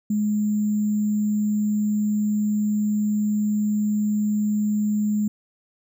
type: tone with sample-and-hold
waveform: sine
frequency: 210 Hz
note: G#3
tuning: 19 cents sharp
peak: -19 dBFS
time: 0.1-5.28 s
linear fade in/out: 5 ms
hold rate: 7350 Hz
effects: none